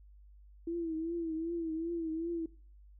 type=tone with vibrato; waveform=sine; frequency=329.6 Hz; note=E4; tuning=in tune; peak=-33 dBFS; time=0.67-2.46 s; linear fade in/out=5 ms; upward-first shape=triangle; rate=2.6 Hz; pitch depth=80 cents each way; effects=noise-tail reverb RT60 0.4 s tail -20 dB re dry + added 50 Hz sine -54 dBFS peak until 2.99 s